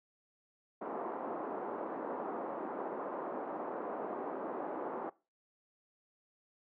pink band-pass noise, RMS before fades -40 dBFS, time 0.81-5.1 s, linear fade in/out 10 ms, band 290 to 1100 Hz, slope 24 dB/octave, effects noise-tail reverb RT60 0.3 s tail -21 dB re dry

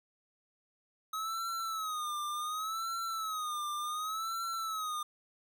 square tone with vibrato, 1270 Hz, D#6, 35 cents sharp, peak -35 dBFS, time 1.13-5.03 s, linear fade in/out 5 ms, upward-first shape sine, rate 0.68 Hz, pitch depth 110 cents each way, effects none

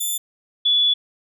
5% pulse / sine tone pair in turn, 3520 / 3430 Hz, A7 / A7, 0 / -45 cents, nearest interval unison, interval 45 cents, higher first, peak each -14 dBFS, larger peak neither, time 0-0.18 / 0.65-0.94 s, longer second, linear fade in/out 10 ms, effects none

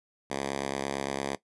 5% pulse tone with high-pass filter, 68.8 Hz, C#2, 12 cents flat, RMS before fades -33 dBFS, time 0.3-1.36 s, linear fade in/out 10 ms, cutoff 170 Hz, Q 0.62, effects noise-tail reverb RT60 0.1 s tail -17 dB re dry + resampled to 24000 Hz

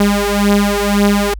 sawtooth beating tone pair, 202.3 / 204.2 Hz, G#3 / G#3, -45 / -29 cents, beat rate 1.9 Hz, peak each -10 dBFS, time 0-1.34 s, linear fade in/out 5 ms, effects added 50 Hz sine -25 dBFS peak until 1.39 s

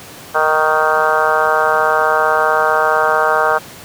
harmonic tone with a mistuned harmonic, 155.56 Hz, D#3, in tune, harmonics 3 / 4 / 5 / 6 / 7 / 8 / 9 / 10, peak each -20 / -18 / -19 / -20 / -20 / -19 / -20 / -20 dBFS, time 0.34-3.59 s, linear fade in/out 20 ms, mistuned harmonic 7, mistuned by +24 cents, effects pink hiss -35 dBFS RMS until 3.84 s + high-pass 100 Hz 12 dB/octave

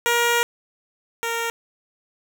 10% pulse tone pair in turn, 473.4 / 462.9 Hz, A#4 / A#4, +27 / -12 cents, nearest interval unison, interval 39 cents, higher first, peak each -9 / -15 dBFS, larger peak first, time 0.06-0.43 / 1.23-1.5 s, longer first, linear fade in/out 0 ms, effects none

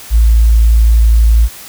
sine tone, 56 Hz, A1, 31 cents sharp, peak -4 dBFS, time 0.1-1.49 s, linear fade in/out 50 ms, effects white hiss -32 dBFS RMS until 1.68 s

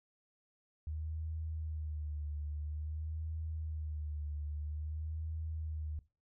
sine tone with vibrato, 76.8 Hz, D#2, 22 cents flat, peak -37 dBFS, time 0.87-5.99 s, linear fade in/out 0 ms, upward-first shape sine, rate 0.5 Hz, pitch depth 61 cents each way, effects noise-tail reverb RT60 0.3 s tail -18 dB re dry

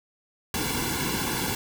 pink noise with comb filter, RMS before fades -28 dBFS, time 0.54-1.55 s, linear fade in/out 2 ms, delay 1.6 ms, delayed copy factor -0.9, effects none

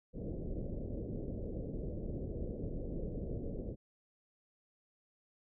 pink low-pass noise, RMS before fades -40 dBFS, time 0.13-3.76 s, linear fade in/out 50 ms, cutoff 560 Hz, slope 48 dB/octave, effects none

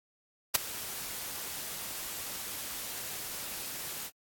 white noise with ADSR envelope, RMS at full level -21 dBFS, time 0.54-4.11 s, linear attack 12 ms, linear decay 14 ms, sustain -18 dB, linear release 57 ms, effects AAC 64 kbps

